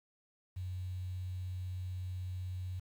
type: tone with quantisation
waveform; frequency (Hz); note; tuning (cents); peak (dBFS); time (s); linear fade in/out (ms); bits
sine; 91.6; F#2; -17; -37; 0.56-2.8; 10; 10
effects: none